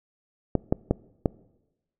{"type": "clicks", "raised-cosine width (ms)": 2, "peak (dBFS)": -7, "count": 4, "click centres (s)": [0.553, 0.725, 0.91, 1.258], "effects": ["noise-tail reverb RT60 1.0 s tail -23 dB re dry"]}